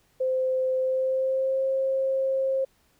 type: tone with pitch glide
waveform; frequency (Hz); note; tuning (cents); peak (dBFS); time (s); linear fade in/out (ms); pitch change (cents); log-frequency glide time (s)
sine; 518 to 533.2; C5 to C5; -17 to +33; -22; 0.2-2.65; 10; +50; 0.78-1.65
effects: pink hiss -65 dBFS RMS until 2.99 s